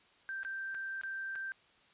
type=tone with dropouts; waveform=sine; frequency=1568 Hz; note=G6; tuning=in tune; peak=-37 dBFS; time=0.29-1.52 s; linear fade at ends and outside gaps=0 ms; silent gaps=0.432-0.449 / 0.745-0.749 / 1.013-1.035 / 1.354-1.358 s; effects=white hiss -65 dBFS RMS until 1.93 s + resampled to 8000 Hz